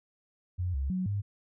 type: tone with pitch steps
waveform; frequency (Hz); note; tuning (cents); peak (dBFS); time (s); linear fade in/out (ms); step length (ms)
sine; 90 / 67.8 / 184.8 / 101.1; F#2 / C#2 / F#3 / G#2; -47 / -38 / -2 / -46; -28; 0.58-1.22; 20; 160
effects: none